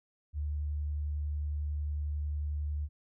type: tone with vibrato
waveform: sine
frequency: 74.1 Hz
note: D2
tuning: 16 cents sharp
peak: -31 dBFS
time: 0.33-2.89 s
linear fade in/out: 50 ms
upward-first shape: sine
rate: 11 Hz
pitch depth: 11 cents each way
effects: none